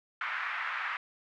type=band-pass noise; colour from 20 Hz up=white; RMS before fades=-35 dBFS; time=0.21-0.97 s; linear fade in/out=2 ms; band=1100 to 2000 Hz; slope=24 dB/octave; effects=none